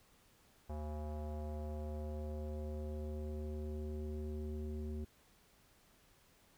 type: tone with low-pass filter sweep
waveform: square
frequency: 75.7 Hz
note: D#2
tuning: 47 cents flat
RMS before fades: -42 dBFS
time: 0.69-5.05 s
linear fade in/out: 10 ms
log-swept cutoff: 780 to 330 Hz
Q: 2.5
effects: pink hiss -68 dBFS RMS until 6.57 s